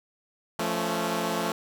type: chord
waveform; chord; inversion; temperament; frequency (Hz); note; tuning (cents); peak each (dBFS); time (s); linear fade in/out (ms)
10% pulse; F augmented; none; equal with one note detuned; 173.01 / 220 / 277.2; F3 / A3 / C#4; -16 / 0 / 0; -22 / -21 / -26; 0.59-1.52; 2
effects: none